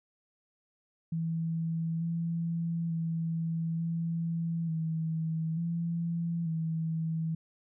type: tone with pitch steps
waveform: sine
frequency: 164 / 167.3 / 164.3 / 166.4 / 161 / 168.7 / 161.7 Hz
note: E3 / E3 / E3 / E3 / E3 / E3 / E3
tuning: -9 / +26 / -5 / +17 / -41 / +40 / -33 cents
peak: -29 dBFS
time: 1.12-7.35 s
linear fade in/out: 5 ms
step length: 890 ms
effects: none